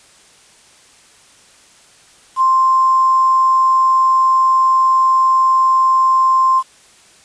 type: tone with quantisation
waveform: sine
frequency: 1050 Hz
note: C6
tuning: 6 cents sharp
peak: -9 dBFS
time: 2.36-6.63 s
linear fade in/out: 50 ms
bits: 6
effects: white hiss -47 dBFS RMS until 7.24 s + resampled to 22050 Hz